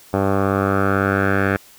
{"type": "tone with low-pass filter sweep", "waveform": "10% pulse", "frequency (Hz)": 98, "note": "G2", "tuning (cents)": 0, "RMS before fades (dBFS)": -18, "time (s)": [0.13, 1.57], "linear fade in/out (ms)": 10, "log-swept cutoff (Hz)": [970, 1800], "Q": 3.5, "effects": ["white hiss -47 dBFS RMS until 1.78 s"]}